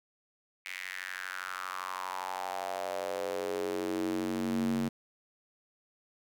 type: tone with high-pass filter sweep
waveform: square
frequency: 46.25 Hz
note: F#1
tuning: in tune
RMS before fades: -35 dBFS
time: 0.65-4.89 s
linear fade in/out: 10 ms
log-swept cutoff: 2200 to 200 Hz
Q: 4.6
effects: none